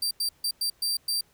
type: tone bursts at uneven times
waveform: sawtooth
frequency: 4694 Hz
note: D8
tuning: 2 cents flat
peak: -22 dBFS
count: 6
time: 0.02-0.11 / 0.2-0.29 / 0.44-0.51 / 0.61-0.7 / 0.82-0.97 / 1.08-1.21 s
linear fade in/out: 5 ms
effects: pink hiss -63 dBFS RMS until 1.33 s